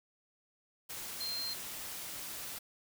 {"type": "tone in noise", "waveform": "sine", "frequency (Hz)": 4173, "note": "C8", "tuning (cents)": -5, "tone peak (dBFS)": -36, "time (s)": [1.2, 1.54], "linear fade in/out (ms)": 10, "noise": "white", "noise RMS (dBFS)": -43, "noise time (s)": [0.89, 2.59], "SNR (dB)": 4, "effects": []}